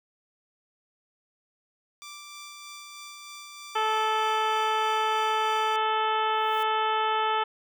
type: tone with tremolo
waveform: 10% pulse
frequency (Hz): 1174.7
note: D6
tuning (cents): 0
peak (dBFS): -32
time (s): 2.02-5.76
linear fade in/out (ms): 0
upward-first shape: sine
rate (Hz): 3.2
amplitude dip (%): 25
type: harmonic tone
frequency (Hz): 436.5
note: A4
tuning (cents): -14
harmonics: 1 / 2 / 3 / 4 / 5 / 6 / 7 / 8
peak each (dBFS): -32 / -26 / -28 / -36 / -40 / -39 / -36 / -41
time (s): 3.75-7.44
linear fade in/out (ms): 10
type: noise with exponential growth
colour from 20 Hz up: blue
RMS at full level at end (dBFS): -45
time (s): 6.17-6.63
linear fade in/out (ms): 2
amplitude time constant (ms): 100
effects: none